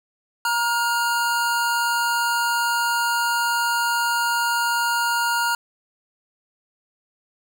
square tone pair together, 940 / 1419.8 Hz, A#5 / F6, +14 / +28 cents, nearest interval perfect fifth, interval 714 cents, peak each -23 / -23 dBFS, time 0.45-5.55 s, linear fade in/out 2 ms, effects none

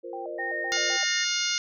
sine chord, F suspended fourth, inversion none, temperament equal, 349.2 / 466.2 / 523.3 Hz, F4 / Bb4 / C5, 0 / 0 / 0 cents, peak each -39 dBFS, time 0.03-0.98 s, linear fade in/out 20 ms
sine tone with vibrato, 692 Hz, F5, 16 cents flat, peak -35 dBFS, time 0.13-1.04 s, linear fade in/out 2 ms, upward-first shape square, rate 3.9 Hz, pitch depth 220 cents each way
sine tone with pitch glide, 1846 to 1834.3 Hz, A#6 to A#6, -17 to -28 cents, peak -29 dBFS, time 0.38-1.25 s, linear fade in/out 20 ms, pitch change -11 cents, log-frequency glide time 0.75-1.01 s
harmonic tone, 711 Hz, F5, 31 cents sharp, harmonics 2 / 3 / 4 / 5 / 6 / 7 / 8 / 9, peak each -33 / -33 / -33 / -33 / -33 / -33 / -33 / -33 dBFS, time 0.72-1.58 s, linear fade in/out 0 ms
effects none

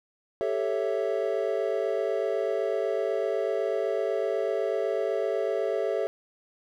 triangle chord, A dominant seventh, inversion third, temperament equal, 392 / 440 / 554.4 / 659.3 Hz, G4 / A4 / C#5 / E5, 0 / 0 / 0 / 0 cents, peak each -29 / -28 / -29 / -29 dBFS, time 0.41-6.07 s, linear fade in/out 0 ms, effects none

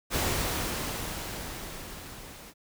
pink noise with level ramp, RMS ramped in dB -27 to -47 dBFS, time 0.1-2.54 s, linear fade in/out 50 ms, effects none

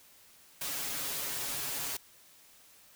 white noise with comb filter, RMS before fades -36 dBFS, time 0.61-1.97 s, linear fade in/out 5 ms, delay 7.2 ms, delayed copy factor +1, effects white hiss -59 dBFS RMS until 2.95 s

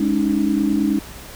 sine chord, Ab suspended fourth, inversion none, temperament equal with one note detuned, 207.7 / 281.7 / 311.1 Hz, Ab3 / Db4 / Eb4, 0 / +28 / 0 cents, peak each -20 dBFS, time 0-0.99 s, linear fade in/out 5 ms, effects added 60 Hz sine -42 dBFS peak until 1.35 s + pink hiss -38 dBFS RMS until 1.35 s

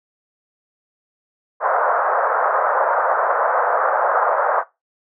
pink band-pass noise, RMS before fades -18 dBFS, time 1.6-4.64 s, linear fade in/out 50 ms, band 520 to 1500 Hz, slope 48 dB/octave, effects noise-tail reverb RT60 0.2 s tail -17 dB re dry

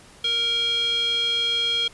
square tone with band-pass filter, 466.2 Hz, A#4, in tune, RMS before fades -23 dBFS, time 0.24-1.88 s, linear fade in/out 5 ms, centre 3300 Hz, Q 7.5, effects pink hiss -49 dBFS RMS until 1.93 s + resampled to 24000 Hz

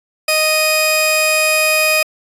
sawtooth tone pair together, 622.3 / 2489 Hz, D#5 / D#7, 0 / 0 cents, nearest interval 2 octaves, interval 2400 cents, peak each -12 / -10 dBFS, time 0.28-2.03 s, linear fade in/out 5 ms, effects resampled to 32000 Hz

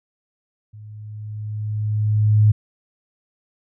sine tone with level ramp, 106.4 Hz, G#2, 42 cents sharp, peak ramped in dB -37 to -9 dBFS, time 0.73-2.52 s, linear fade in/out 10 ms, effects none

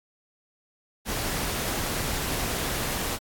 pink noise, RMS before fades -29 dBFS, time 1.05-3.19 s, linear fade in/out 50 ms, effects AAC 64 kbps

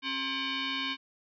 sine tone with frequency modulation, 396.3 Hz, G4, 19 cents sharp, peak -30 dBFS, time 0.02-0.97 s, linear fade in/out 50 ms, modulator 666 Hz, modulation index 5.4, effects none

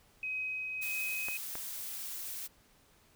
sine tone with tremolo, 2528 Hz, D#7, 27 cents sharp, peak -33 dBFS, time 0.23-1.37 s, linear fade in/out 2 ms, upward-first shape triangle, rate 1.6 Hz, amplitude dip 30%
blue noise, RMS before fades -41 dBFS, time 0.81-2.48 s, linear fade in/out 20 ms
clicks, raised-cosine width 0.5 ms, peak -26 dBFS, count 2, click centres 1.285 / 1.554 s
effects pink hiss -65 dBFS RMS until 3.15 s

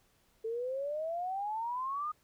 sine exponential sweep, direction up, 440 to 1244.5 Hz, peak -33 dBFS, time 0.44-2.12 s, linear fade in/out 10 ms, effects pink hiss -70 dBFS RMS until 2.23 s

